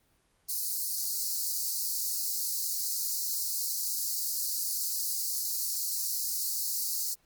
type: high-pass noise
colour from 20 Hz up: white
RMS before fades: -32 dBFS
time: 0.48-7.15 s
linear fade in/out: 20 ms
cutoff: 4200 Hz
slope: 96 dB/octave
effects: pink hiss -69 dBFS RMS until 7.25 s + Opus 24 kbps